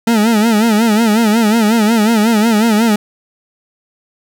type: tone with vibrato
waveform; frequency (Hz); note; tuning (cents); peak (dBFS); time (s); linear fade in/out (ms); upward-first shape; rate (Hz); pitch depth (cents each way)
40% pulse; 220.5; A3; +4; -8; 0.07-2.96; 5; sine; 5.5; 110
effects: none